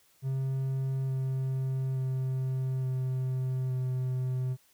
triangle tone with pitch steps, 133.4 / 132.1 / 130.81 / 129.53 / 128.26 Hz, C3 / C3 / C3 / C3 / C3, +34 / +17 / 0 / -17 / -34 cents, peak -26 dBFS, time 0.22-4.57 s, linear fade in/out 50 ms, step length 870 ms, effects white hiss -65 dBFS RMS until 4.73 s

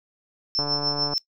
sine tone with tremolo, 5340 Hz, E8, 22 cents sharp, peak -19 dBFS, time 0.55-1.18 s, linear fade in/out 0 ms, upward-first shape triangle, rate 6.8 Hz, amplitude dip 85%
click train, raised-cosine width 1 ms, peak -17 dBFS, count 80, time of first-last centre 0.59-1.135 s, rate 145 Hz
effects noise-tail reverb RT60 0.1 s tail -20 dB re dry

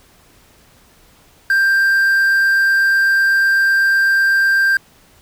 triangle tone with quantisation, 1582 Hz, G6, 15 cents sharp, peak -9 dBFS, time 1.5-4.77 s, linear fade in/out 2 ms, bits 6, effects pink hiss -50 dBFS RMS until 5.21 s

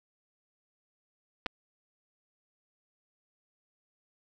clicks, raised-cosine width 0.3 ms, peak -16 dBFS, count 2, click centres 1.461 / 1.465 s, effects none

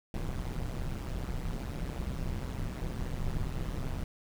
brown noise with amplitude modulation, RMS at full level -31 dBFS, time 0.14-4.04 s, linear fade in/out 2 ms, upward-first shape sine, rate 128 Hz, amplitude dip 85%, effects none

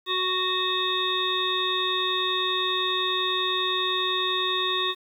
harmonic tone with a mistuned harmonic, 370 Hz, F#4, in tune, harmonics 1 / 3 / 5 / 7 / 9 / 10, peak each -31 / -29 / -33 / -36 / -33 / -26 dBFS, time 0.06-4.95 s, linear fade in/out 50 ms, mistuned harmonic 9, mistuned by +59 cents, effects 9-bit

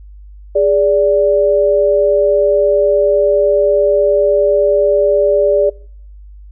sine tone pair together, 411.5 / 581.9 Hz, G#4 / D5, -16 / -16 cents, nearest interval tritone, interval 600 cents, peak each -13 / -10 dBFS, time 0.55-5.7 s, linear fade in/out 10 ms, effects noise-tail reverb RT60 0.6 s tail -24 dB re dry + added 50 Hz sine -33 dBFS peak until 6.51 s

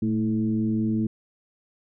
sine tone with frequency modulation, 220 Hz, A3, in tune, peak -21 dBFS, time 0.02-1.07 s, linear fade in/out 5 ms, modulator 105 Hz, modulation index 0.86, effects none

